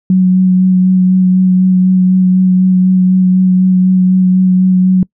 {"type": "tone with vibrato", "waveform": "sine", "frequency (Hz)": 185, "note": "F#3", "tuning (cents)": 0, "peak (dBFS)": -5, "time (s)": [0.1, 5.03], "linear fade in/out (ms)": 2, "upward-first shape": "sine", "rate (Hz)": 4, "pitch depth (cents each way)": 14, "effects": ["noise-tail reverb RT60 0.1 s tail -25 dB re dry"]}